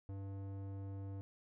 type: tone with low-pass filter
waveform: square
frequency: 98 Hz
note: G2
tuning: in tune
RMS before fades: -45 dBFS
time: 0.09-1.21 s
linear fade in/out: 0 ms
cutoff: 650 Hz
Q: 0.61
effects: none